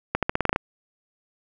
accelerating click train, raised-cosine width 0.5 ms, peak -6 dBFS, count 9, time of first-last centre 0.15-0.561 s, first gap 77 ms, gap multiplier 0.88, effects none

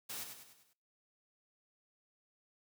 white noise with echo, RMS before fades -43 dBFS, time 0.09-0.24 s, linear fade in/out 10 ms, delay 99 ms, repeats 5, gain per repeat -6 dB, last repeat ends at 0.735 s, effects noise-tail reverb RT60 0.5 s tail -24 dB re dry + high-pass 100 Hz 12 dB/octave

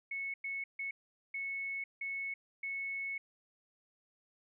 sine tone bursts at uneven times, 2202 Hz, C#7, 12 cents flat, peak -36 dBFS, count 6, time 0.11-0.34 / 0.44-0.64 / 0.79-0.91 / 1.34-1.84 / 2.01-2.34 / 2.63-3.18 s, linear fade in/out 5 ms, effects none

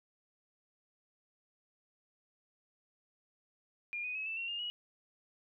sine tone with pitch steps, 2412 / 2488 / 2567 / 2649 / 2733 / 2819 / 2908 Hz, D7 / D#7 / E7 / E7 / F7 / F7 / F#7, +46 / -1 / -47 / +8 / -38 / +16 / -31 cents, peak -36 dBFS, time 3.93-4.7 s, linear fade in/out 0 ms, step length 110 ms, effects none

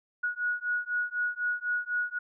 sine beating tone pair, 1455 / 1459 Hz, F#6 / F#6, -29 / -25 cents, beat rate 4 Hz, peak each -31 dBFS, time 0.23-2.19 s, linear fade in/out 10 ms, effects none

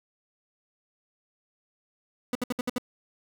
30% pulse tone bursts, 246.9 Hz, B3, in tune, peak -23 dBFS, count 6, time 2.33-2.782 s, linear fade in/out 2 ms, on 22 ms, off 64 ms, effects none

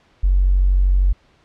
triangle tone with tanh clipping, 46.53 Hz, F#1, 10 cents sharp, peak -11 dBFS, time 0.23-1.13 s, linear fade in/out 10 ms, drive 2 dB, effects pink hiss -56 dBFS RMS until 1.44 s + low-pass 4000 Hz 12 dB/octave

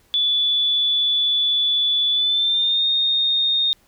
sine tone with pitch glide, 3456 to 3683 Hz, A7 to A#7, -32 to -22 cents, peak -16 dBFS, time 0.14-3.73 s, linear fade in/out 0 ms, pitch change +110 cents, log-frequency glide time 2.11-2.86 s, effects pink hiss -58 dBFS RMS until 3.87 s

